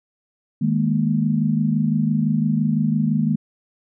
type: chord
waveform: sine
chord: D# suspended fourth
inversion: none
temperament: just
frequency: 155.56 / 207.4 / 233.3 Hz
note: D#3 / G#3 / A#3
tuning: 0 / -2 / +2 cents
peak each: -21 dBFS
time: 0.61-3.36 s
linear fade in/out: 10 ms
effects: none